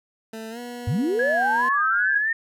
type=tone with pitch glide; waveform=20% pulse; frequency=222.2 to 242.3 Hz; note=A3 to B3; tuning=+17 to -33 cents; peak=-28 dBFS; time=0.33-1.69 s; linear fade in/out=5 ms; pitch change=+150 cents; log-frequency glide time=0.5-0.59 s
type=linear sweep; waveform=sine; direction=up; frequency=84.7 to 1847 Hz; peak=-20 dBFS; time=0.87-2.33 s; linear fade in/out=5 ms
type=tone with vibrato; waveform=sine; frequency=1637 Hz; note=G#6; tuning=25 cents flat; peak=-22 dBFS; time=1.19-2.18 s; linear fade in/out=5 ms; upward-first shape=sine; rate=2.5 Hz; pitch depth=92 cents each way
effects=none